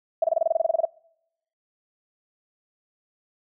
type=tone bursts; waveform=sine; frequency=655 Hz; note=E5; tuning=11 cents flat; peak=-16 dBFS; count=14; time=0.22-0.853 s; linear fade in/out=5 ms; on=22 ms; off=25 ms; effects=noise-tail reverb RT60 0.8 s tail -25 dB re dry